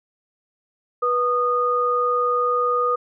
sine tone pair together, 489.1 / 1230.3 Hz, B4 / D#6, -17 / -20 cents, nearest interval octave + major third, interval 1597 cents, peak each -22 / -19 dBFS, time 1.02-2.96 s, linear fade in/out 10 ms, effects none

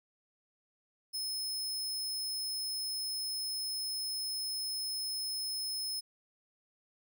sawtooth tone, 5190 Hz, E8, 28 cents flat, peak -32 dBFS, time 1.13-6.01 s, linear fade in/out 20 ms, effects none

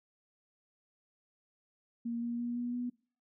sine tone with pitch steps, 234.3 / 236.9 / 239.5 / 242.1 / 244.8 Hz, A#3 / A#3 / A#3 / B3 / B3, +9 / +28 / +47 / -34 / -15 cents, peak -33 dBFS, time 2.05-2.9 s, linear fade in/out 10 ms, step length 170 ms, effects noise-tail reverb RT60 0.4 s tail -23 dB re dry

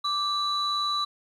sine tone pair together, 1174.7 / 3951 Hz, D6 / B7, 0 / 0 cents, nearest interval octave + major sixth, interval 2100 cents, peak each -26 dBFS, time 0.04-1.05 s, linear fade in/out 10 ms, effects tanh soft clip ceiling -19 dBFS + 10-bit

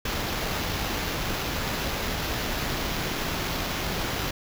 pink noise with sample-and-hold, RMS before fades -29 dBFS, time 0.05-4.31 s, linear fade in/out 5 ms, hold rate 8820 Hz, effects none

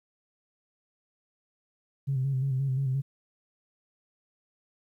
sine tone with vibrato, 133.8 Hz, C3, 39 cents sharp, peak -24 dBFS, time 2.07-3.02 s, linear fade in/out 20 ms, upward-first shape square, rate 5.7 Hz, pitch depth 48 cents each way, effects tanh soft clip ceiling -20 dBFS + 11-bit

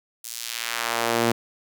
sawtooth tone with high-pass filter sweep, 116.8 Hz, A#2, 4 cents sharp, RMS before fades -26 dBFS, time 0.24-1.32 s, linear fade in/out 5 ms, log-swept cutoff 7600 to 240 Hz, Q 0.86, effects none

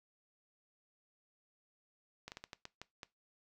slowing click train, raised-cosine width 0.2 ms, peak -28 dBFS, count 8, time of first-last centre 2.28-3.032 s, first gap 39 ms, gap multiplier 1.33, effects noise-tail reverb RT60 0.2 s tail -20 dB re dry

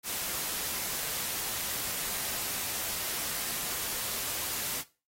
white noise, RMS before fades -34 dBFS, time 0.03-4.84 s, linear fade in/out 50 ms, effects noise-tail reverb RT60 0.3 s tail -17 dB re dry + AAC 48 kbps

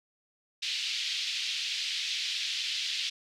white band-pass noise, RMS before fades -33 dBFS, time 0.62-3.1 s, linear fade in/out 10 ms, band 2600 to 4400 Hz, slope 24 dB/octave, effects none

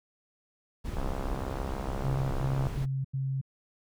brown noise, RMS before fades -34 dBFS, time 0.84-2.86 s, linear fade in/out 20 ms
click train, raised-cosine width 1 ms, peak -22 dBFS, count 114, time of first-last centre 0.97-2.669 s, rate 66.5 Hz
sine tone bursts, 134.3 Hz, C3, 46 cents sharp, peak -28 dBFS, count 4, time 2.03-3.414 s, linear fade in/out 10 ms, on 280 ms, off 88 ms
effects none

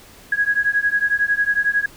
sine beating tone pair, 1653 / 1664 Hz, G#6 / G#6, -9 / +3 cents, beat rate 11 Hz, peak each -19 dBFS, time 0.32-1.86 s, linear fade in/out 5 ms, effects pink hiss -45 dBFS RMS until 1.96 s

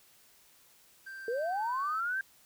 triangle tone with pitch glide, 1570 to 1520 Hz, G6 to F#6, +2 to +46 cents, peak -40 dBFS, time 1.06-2.01 s, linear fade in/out 10 ms, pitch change -56 cents, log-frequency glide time 1.29-1.78 s
sine linear sweep, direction up, 440 to 1604 Hz, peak -30 dBFS, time 1.28-2.21 s, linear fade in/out 2 ms
effects white hiss -62 dBFS RMS until 2.45 s

